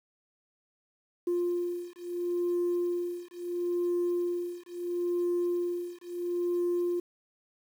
sine beating tone pair, 350.4 / 351.14 Hz, F4 / F4, +6 / +9 cents, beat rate 0.74 Hz, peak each -30 dBFS, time 1.27-7 s, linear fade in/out 5 ms, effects tanh soft clip ceiling -23 dBFS + 9-bit

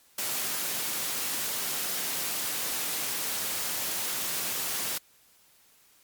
white high-pass noise, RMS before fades -31 dBFS, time 0.18-4.98 s, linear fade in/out 5 ms, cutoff 130 Hz, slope 12 dB/octave, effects white hiss -61 dBFS RMS until 6.03 s + MP3 96 kbps

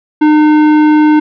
sine tone with tanh clipping, 304 Hz, D#4, 40 cents flat, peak -6 dBFS, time 0.21-1.2 s, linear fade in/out 10 ms, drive 14 dB, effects none

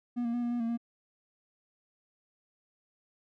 triangle tone with pitch steps, 241.9 / 233.9 / 241.6 / 238.5 / 240.9 / 229.6 / 234.7 Hz, B3 / A#3 / B3 / A#3 / B3 / A#3 / A#3, -36 / +6 / -38 / +40 / -43 / -26 / +12 cents, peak -27 dBFS, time 0.16-0.776 s, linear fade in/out 20 ms, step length 88 ms, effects none

